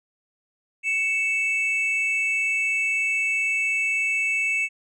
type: tone pair together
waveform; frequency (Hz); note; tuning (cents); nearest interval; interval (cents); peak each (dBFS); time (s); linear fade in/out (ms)
triangle; 2231 / 2637; C#7 / E7; +11 / 0; minor third; 289; -24 / -21; 0.83-4.69; 50
effects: resampled to 24000 Hz